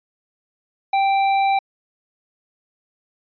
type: tone with tanh clipping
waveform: sine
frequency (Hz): 784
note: G5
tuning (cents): 0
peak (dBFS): -17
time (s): 0.93-1.59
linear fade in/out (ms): 5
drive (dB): 13
effects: resampled to 11025 Hz